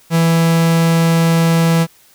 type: tone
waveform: 45% pulse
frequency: 165.4 Hz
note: E3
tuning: 6 cents sharp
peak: -10 dBFS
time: 0.1-1.87 s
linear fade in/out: 50 ms
effects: white hiss -49 dBFS RMS until 2.14 s